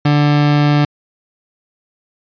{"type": "tone", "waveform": "30% pulse", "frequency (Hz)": 146.83, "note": "D3", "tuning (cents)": 0, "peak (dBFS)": -7, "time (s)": [0.05, 0.85], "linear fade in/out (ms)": 5, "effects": ["resampled to 11025 Hz"]}